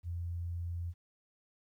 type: tone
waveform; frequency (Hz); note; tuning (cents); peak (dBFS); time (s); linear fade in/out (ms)
sine; 86; F2; -26; -35; 0.03-0.94; 50
effects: 12-bit